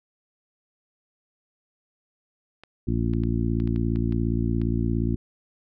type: clicks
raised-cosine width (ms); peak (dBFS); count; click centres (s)
0.3; -28; 9; 2.636 / 3.136 / 3.236 / 3.601 / 3.675 / 3.761 / 3.959 / 4.124 / 4.616
type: harmonic tone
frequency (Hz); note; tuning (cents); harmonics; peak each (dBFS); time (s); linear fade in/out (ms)
57.2; A#1; -32; 1 / 2 / 3 / 4 / 5 / 6; -27 / -26 / -32 / -28 / -31 / -32; 2.87-5.16; 10
effects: none